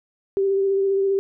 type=tone with vibrato; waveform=sine; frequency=391.2 Hz; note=G4; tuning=4 cents flat; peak=-17 dBFS; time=0.37-1.19 s; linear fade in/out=0 ms; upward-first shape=sine; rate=15 Hz; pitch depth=19 cents each way; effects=none